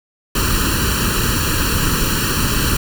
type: noise with comb filter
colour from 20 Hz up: pink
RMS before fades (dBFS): -17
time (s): 0.35-2.77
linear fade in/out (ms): 5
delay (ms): 0.7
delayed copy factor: +0.9
effects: none